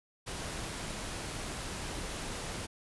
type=noise; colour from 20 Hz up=pink; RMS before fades=-39 dBFS; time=0.26-2.67 s; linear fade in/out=20 ms; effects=resampled to 24000 Hz